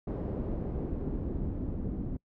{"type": "noise with low-pass filter sweep", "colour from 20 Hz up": "pink", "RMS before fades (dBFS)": -34, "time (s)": [0.07, 2.17], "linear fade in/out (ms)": 5, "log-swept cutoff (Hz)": [440, 260], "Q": 1.2, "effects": ["noise-tail reverb RT60 0.1 s tail -25 dB re dry"]}